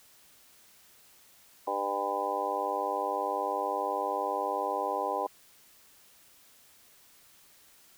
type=harmonic tone; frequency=100 Hz; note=G2; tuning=35 cents sharp; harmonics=3 / 4 / 5 / 6 / 7 / 8 / 9 / 10; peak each=-43 / -39 / -36 / -36 / -44 / -33 / -41 / -34 dBFS; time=1.67-5.27 s; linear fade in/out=5 ms; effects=white hiss -59 dBFS RMS until 7.97 s